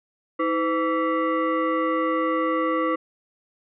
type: tone with frequency modulation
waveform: sine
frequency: 320 Hz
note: D#4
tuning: 49 cents sharp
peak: -20 dBFS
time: 0.39-2.96 s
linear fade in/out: 10 ms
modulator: 828 Hz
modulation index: 1.4
effects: none